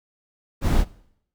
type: noise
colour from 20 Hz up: brown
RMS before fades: -18 dBFS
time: 0.61-0.85 s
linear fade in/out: 50 ms
effects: noise-tail reverb RT60 0.7 s tail -20 dB re dry